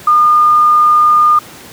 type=tone; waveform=sine; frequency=1215 Hz; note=D#6; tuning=42 cents flat; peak=-5 dBFS; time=0.07-1.39 s; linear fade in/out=5 ms; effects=pink hiss -34 dBFS RMS until 1.72 s + high-pass 100 Hz 12 dB/octave